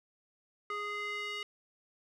square tone with band-pass filter sweep, 414.1 Hz, G#4, 5 cents flat, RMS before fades -38 dBFS, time 0.7-1.43 s, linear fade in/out 2 ms, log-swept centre 1500 to 2700 Hz, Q 2.6, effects none

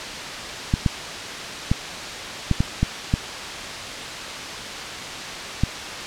clicks, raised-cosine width 5 ms, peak -5 dBFS, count 8, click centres 0.739 / 0.862 / 1.715 / 2.513 / 2.605 / 2.83 / 3.139 / 5.636 s, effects white hiss -30 dBFS RMS until 6.06 s + low-pass 5000 Hz 12 dB/octave

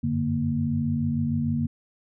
sine tone cluster, 92.5 / 99.3 / 147.4 / 233.5 Hz, F#2 / G2 / D3 / A#3, 0 / +23 / +7 / +3 cents, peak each -32 / -34 / -27 / -25 dBFS, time 0.03-1.67 s, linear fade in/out 10 ms, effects none

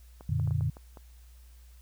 clicks, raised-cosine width 1 ms, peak -33 dBFS, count 7, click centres 0.209 / 0.398 / 0.475 / 0.509 / 0.609 / 0.769 / 0.972 s
sine chord, Gb augmented, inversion none, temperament equal with one note detuned, 90.18 / 116.54 / 146.83 Hz, Gb2 / Bb2 / D3, -44 / 0 / 0 cents, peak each -30 dBFS, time 0.29-0.7 s, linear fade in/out 5 ms
effects added 60 Hz sine -50 dBFS peak until 1.81 s + white hiss -64 dBFS RMS until 1.81 s

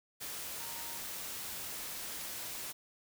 sine tone in noise, 930 Hz, A#5, 4 cents flat, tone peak -51 dBFS, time 0.59-0.99 s, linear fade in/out 20 ms, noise white, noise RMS -42 dBFS, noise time 0.2-2.73 s, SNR -12 dB, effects none

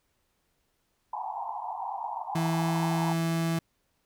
pink band-pass noise, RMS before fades -35 dBFS, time 1.13-3.13 s, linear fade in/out 5 ms, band 730 to 1000 Hz, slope 96 dB/octave
35% pulse tone with pitch glide, 164.2 to 165.25 Hz, E3 to E3, -6 to +5 cents, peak -24 dBFS, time 2.35-3.59 s, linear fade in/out 5 ms, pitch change +11 cents, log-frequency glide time 2.52-2.68 s
effects pink hiss -74 dBFS RMS until 4.05 s

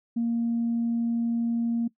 sine tone, 233.1 Hz, A#3, in tune, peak -22 dBFS, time 0.16-1.88 s, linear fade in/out 10 ms, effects noise-tail reverb RT60 0.1 s tail -20 dB re dry + tanh soft clip ceiling -19 dBFS

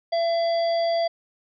harmonic tone, 673 Hz, E5, 36 cents sharp, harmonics 1 / 3 / 5 / 7, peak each -20 / -38 / -38 / -35 dBFS, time 0.12-1.08 s, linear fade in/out 10 ms, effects none

